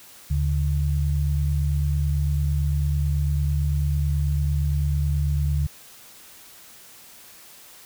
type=tone pair together; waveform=sine; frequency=75 / 144.01 Hz; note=D2 / D3; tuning=+37 / -34 cents; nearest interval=major seventh; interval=1129 cents; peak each=-21 / -24 dBFS; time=0.3-5.67 s; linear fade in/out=10 ms; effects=white hiss -47 dBFS RMS until 7.85 s